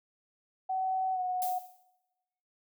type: tone with pitch glide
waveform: sine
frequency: 755 to 733.1 Hz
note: F#5 to F#5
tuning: +35 to -16 cents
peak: -29 dBFS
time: 0.69-1.59 s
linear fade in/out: 10 ms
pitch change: -51 cents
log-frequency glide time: 1.12-1.21 s
type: noise with exponential decay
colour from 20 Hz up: violet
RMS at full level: -35 dBFS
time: 1.42-1.83 s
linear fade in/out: 0 ms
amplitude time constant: 89 ms
effects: noise-tail reverb RT60 1.0 s tail -18 dB re dry